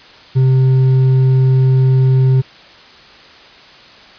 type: tone with hard clipping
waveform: sine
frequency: 130.81 Hz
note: C3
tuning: in tune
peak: -9 dBFS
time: 0.35-2.42 s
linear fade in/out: 20 ms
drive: 4 dB
effects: white hiss -40 dBFS RMS until 4.18 s + resampled to 11025 Hz